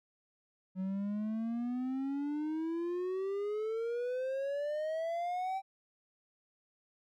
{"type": "exponential sweep", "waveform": "triangle", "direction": "up", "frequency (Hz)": [185, 780], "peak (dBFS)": -31, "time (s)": [0.75, 5.62], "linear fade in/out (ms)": 50, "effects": []}